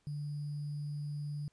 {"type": "tone with sample-and-hold", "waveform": "sine", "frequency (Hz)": 146.83, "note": "D3", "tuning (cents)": 0, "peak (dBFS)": -36, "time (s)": [0.07, 1.48], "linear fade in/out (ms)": 0, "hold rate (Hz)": 4900, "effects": ["pink hiss -75 dBFS RMS until 1.52 s", "resampled to 22050 Hz"]}